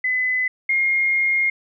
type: tone pair in turn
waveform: sine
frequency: 2015 / 2135 Hz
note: B6 / C7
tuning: +34 / +34 cents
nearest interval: minor second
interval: 100 cents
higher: second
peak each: -18 / -16 dBFS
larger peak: second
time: 0.04-0.48 / 0.69-1.5 s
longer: second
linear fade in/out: 5 ms
effects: none